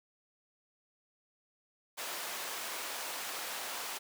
pink high-pass noise, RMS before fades -40 dBFS, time 1.97-3.99 s, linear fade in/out 20 ms, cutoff 650 Hz, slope 12 dB/octave, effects none

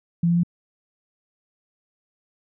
sine tone with pitch steps, 170 / 171.58 / 173.17 Hz, F3 / F3 / F3, -46 / -30 / -14 cents, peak -16 dBFS, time 0.23-0.434 s, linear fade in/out 5 ms, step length 68 ms, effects none

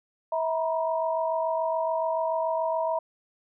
sine tone cluster, 648 / 944 / 991 Hz, E5 / A#5 / B5, -30 / +22 / +6 cents, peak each -26 / -29 / -35 dBFS, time 0.32-2.99 s, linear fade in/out 5 ms, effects none

